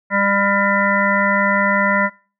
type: harmonic tone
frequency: 199.7 Hz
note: G3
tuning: 32 cents sharp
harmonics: 1 / 3 / 5 / 7 / 9 / 10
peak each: -21 / -21 / -21 / -21 / -21 / -21 dBFS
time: 0.1-2.1 s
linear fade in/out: 50 ms
effects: noise-tail reverb RT60 0.4 s tail -24 dB re dry